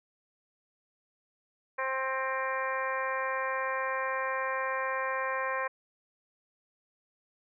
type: harmonic tone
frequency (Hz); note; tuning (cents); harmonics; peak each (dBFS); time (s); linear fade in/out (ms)
263.8; C4; +14; 2 / 3 / 4 / 5 / 6 / 7 / 8 / 9; -35 / -42 / -33 / -45 / -38 / -37 / -46 / -42; 1.78-5.68; 10
effects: none